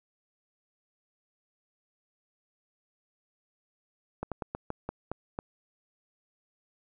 slowing click train, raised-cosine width 1 ms, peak -19 dBFS, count 8, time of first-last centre 4.23-5.389 s, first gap 87 ms, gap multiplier 1.21, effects none

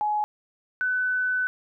sine tone pair in turn, 842 / 1503.4 Hz, G#5 / F#6, +24 / +27 cents, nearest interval minor seventh, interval 1003 cents, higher second, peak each -22 dBFS, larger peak neither, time 0.01-0.24 / 0.81-1.47 s, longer second, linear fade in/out 0 ms, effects none

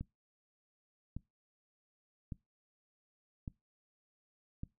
click train, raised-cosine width 5 ms, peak -28 dBFS, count 5, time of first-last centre 0.01-4.634 s, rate 0.865 Hz, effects noise-tail reverb RT60 0.2 s tail -22 dB re dry

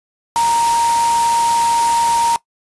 sine tone in noise, 932.3 Hz, A#5, in tune, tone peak -12 dBFS, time 0.36-2.36 s, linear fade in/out 0 ms, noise white, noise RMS -23 dBFS, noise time 0.36-2.36 s, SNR +8 dB, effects noise-tail reverb RT60 0.1 s tail -19 dB re dry + resampled to 24000 Hz

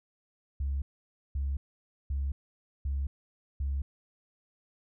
sine tone bursts, 69.1 Hz, C#2, 5 cents flat, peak -27 dBFS, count 5, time 0.6-3.82 s, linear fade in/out 5 ms, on 220 ms, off 530 ms, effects tanh soft clip ceiling -25 dBFS

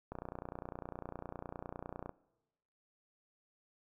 click train, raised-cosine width 1 ms, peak -28 dBFS, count 60, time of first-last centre 0.12-2.093 s, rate 29.9 Hz, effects noise-tail reverb RT60 1.0 s tail -22 dB re dry

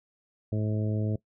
harmonic tone, 107.1 Hz, A2, 46 cents flat, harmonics 1 / 2 / 3 / 4 / 5 / 6, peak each -27 / -33 / -37 / -39 / -41 / -43 dBFS, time 0.52-1.16 s, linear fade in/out 5 ms, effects noise-tail reverb RT60 0.1 s tail -20 dB re dry

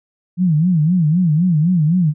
sine tone with vibrato, 166.3 Hz, E3, 16 cents sharp, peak -11 dBFS, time 0.37-2.14 s, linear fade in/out 50 ms, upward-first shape sine, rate 3.9 Hz, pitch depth 190 cents each way, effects none

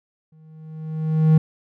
triangle tone with exponential growth, 157.4 Hz, D#3, 20 cents sharp, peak -7 dBFS, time 0.32-1.38 s, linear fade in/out 5 ms, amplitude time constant 230 ms, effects none

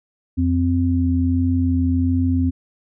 sine tone pair together, 87.04 / 259.7 Hz, F2 / C4, -5 / -13 cents, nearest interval octave + perfect fifth, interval 1892 cents, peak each -18 dBFS, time 0.37-2.51 s, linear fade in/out 20 ms, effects none

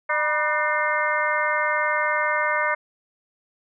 harmonic tone with a mistuned harmonic, 301.7 Hz, D4, 47 cents sharp, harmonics 2 / 3 / 4 / 5 / 6 / 7, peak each -27 / -27 / -27 / -27 / -27 / -27 dBFS, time 0.09-2.75 s, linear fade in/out 10 ms, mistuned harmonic 3, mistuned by +110 cents, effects none

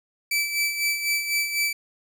sawtooth tone with tremolo, 2316 Hz, D7, 25 cents flat, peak -17 dBFS, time 0.31-1.73 s, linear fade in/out 5 ms, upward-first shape sine, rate 4 Hz, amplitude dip 60%, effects none

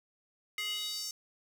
square tone with high-pass filter sweep, 419.4 Hz, G#4, 17 cents sharp, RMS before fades -37 dBFS, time 0.58-1.11 s, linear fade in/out 2 ms, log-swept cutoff 2300 to 5900 Hz, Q 4.3, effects none

